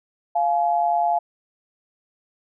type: tone pair together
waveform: sine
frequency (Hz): 697.5 / 848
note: F5 / G#5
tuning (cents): -2 / +36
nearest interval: minor third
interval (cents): 338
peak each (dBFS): -19 / -22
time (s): 0.35-1.19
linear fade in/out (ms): 10
effects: none